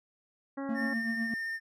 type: harmonic tone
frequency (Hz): 274.8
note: C#4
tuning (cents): -15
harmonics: 1 / 2 / 3 / 4 / 5 / 6 / 7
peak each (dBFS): -35 / -41 / -45 / -47 / -49 / -51 / -52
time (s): 0.57-0.94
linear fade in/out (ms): 10
type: tone with tremolo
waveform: triangle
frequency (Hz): 228.3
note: A#3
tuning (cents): -36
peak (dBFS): -27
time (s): 0.69-1.34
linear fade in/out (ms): 2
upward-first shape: triangle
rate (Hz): 8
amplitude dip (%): 70
type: tone with vibrato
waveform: triangle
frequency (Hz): 1814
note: A#6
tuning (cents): -48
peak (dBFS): -31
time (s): 0.74-1.6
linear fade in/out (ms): 50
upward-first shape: sine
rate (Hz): 14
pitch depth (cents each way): 11
effects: none